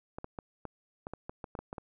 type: clicks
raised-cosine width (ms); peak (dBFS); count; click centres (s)
1; -25; 12; 0.185 / 0.244 / 0.388 / 0.653 / 1.069 / 1.136 / 1.295 / 1.442 / 1.552 / 1.59 / 1.729 / 1.782
effects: none